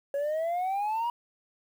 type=exponential sweep; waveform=sine; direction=up; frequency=554.4 to 965 Hz; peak=-24 dBFS; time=0.14-1.1 s; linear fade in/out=2 ms; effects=tanh soft clip ceiling -26 dBFS + 9-bit